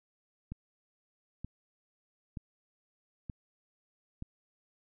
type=click train; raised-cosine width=5 ms; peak=-27 dBFS; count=5; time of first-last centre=0.52-4.224 s; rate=1.08 Hz; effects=none